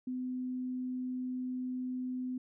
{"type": "tone", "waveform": "sine", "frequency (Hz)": 253.6, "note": "B3", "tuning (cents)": 46, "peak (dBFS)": -34, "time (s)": [0.07, 2.38], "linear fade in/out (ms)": 5, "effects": []}